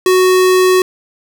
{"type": "tone", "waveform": "square", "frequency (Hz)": 370, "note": "F#4", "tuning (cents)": 0, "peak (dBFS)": -8, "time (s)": [0.06, 0.82], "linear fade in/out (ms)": 2, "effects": []}